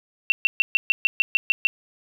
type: tone bursts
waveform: sine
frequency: 2712 Hz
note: E7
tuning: 49 cents sharp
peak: -13 dBFS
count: 10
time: 0.3-1.67 s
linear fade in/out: 0 ms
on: 20 ms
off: 130 ms
effects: none